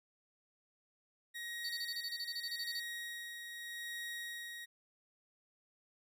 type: tone with tremolo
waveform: 30% pulse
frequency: 1888 Hz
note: A#6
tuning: 22 cents sharp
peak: -38 dBFS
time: 1.34-4.66 s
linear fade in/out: 20 ms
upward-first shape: sine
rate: 0.83 Hz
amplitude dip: 40%
type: tone bursts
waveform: triangle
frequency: 4500 Hz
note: C#8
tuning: 25 cents sharp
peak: -37 dBFS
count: 15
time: 1.64-2.801 s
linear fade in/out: 10 ms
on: 55 ms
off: 24 ms
effects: none